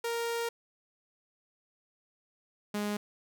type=tone pair in turn; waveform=sawtooth; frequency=466.2 / 207.3 Hz; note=A#4 / G#3; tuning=0 / -3 cents; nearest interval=octave + major second; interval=1403 cents; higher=first; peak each=-27 dBFS; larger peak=neither; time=0.04-0.49 / 2.74-2.97 s; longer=first; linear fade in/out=5 ms; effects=none